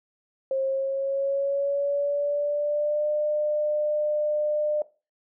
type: tone with pitch glide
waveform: sine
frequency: 535 to 600.5 Hz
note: C5 to D5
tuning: +38 to +38 cents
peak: -22 dBFS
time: 0.51-4.82 s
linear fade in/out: 2 ms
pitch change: +200 cents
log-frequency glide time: 0.62-3.08 s
effects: noise-tail reverb RT60 0.3 s tail -17 dB re dry